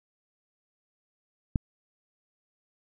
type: click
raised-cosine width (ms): 5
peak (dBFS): -12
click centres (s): 1.558
effects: none